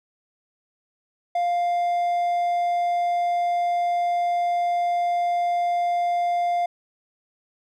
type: tone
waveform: triangle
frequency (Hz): 700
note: F5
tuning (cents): +4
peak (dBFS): -18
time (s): 1.35-6.66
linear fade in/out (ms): 5
effects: none